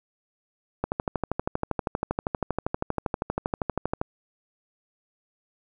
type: click train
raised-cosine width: 1 ms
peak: -11 dBFS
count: 41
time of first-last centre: 0.84-4.015 s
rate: 12.6 Hz
effects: none